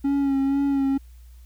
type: tone with vibrato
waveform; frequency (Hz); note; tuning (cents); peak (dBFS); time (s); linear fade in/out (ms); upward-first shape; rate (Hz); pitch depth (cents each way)
triangle; 275.9; C#4; -8; -17; 0.04-0.98; 10; sine; 2.1; 30
effects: added 60 Hz sine -43 dBFS peak until 1.45 s + white hiss -62 dBFS RMS until 1.45 s